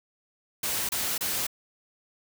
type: noise bursts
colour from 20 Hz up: white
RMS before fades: -29 dBFS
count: 3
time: 0.63-1.468 s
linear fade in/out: 5 ms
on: 260 ms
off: 29 ms
effects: none